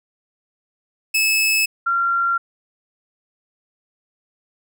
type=tone pair in turn; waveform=sawtooth / sine; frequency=2600 / 1377.3 Hz; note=E7 / F6; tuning=-24 / -24 cents; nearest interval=major seventh; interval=1100 cents; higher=first; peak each=-12 / -16 dBFS; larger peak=first; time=1.14-1.66 / 1.86-2.38 s; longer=neither; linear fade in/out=10 ms; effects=none